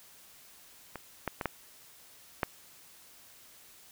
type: clicks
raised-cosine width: 0.5 ms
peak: -24 / -16 / -18 / -14 / -12 dBFS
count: 5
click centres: 0.957 / 1.277 / 1.412 / 1.457 / 2.432 s
effects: white hiss -56 dBFS RMS until 3.91 s